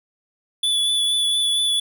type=tone with vibrato; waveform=square; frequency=3449 Hz; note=A7; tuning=35 cents flat; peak=-18 dBFS; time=0.63-1.8 s; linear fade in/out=5 ms; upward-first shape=triangle; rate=4.3 Hz; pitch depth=20 cents each way; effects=none